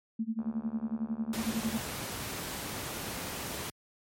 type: tone with tremolo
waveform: sine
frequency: 223.8 Hz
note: A3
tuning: 30 cents sharp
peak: -27 dBFS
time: 0.19-1.78 s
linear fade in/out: 5 ms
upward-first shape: sine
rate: 11 Hz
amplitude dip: 95%
type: click train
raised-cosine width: 1 ms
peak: -34 dBFS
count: 115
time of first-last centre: 0.39-1.947 s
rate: 73.2 Hz
type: noise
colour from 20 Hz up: pink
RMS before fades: -37 dBFS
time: 1.33-3.7 s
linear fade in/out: 2 ms
effects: high-pass 80 Hz 12 dB/octave + MP3 64 kbps